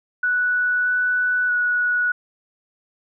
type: tone with pitch steps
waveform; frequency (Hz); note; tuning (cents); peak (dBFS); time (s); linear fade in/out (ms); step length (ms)
sine; 1477 / 1486 / 1465; F#6 / F#6 / F#6; -3 / +7 / -18; -17; 0.23-2.12; 5; 630
effects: none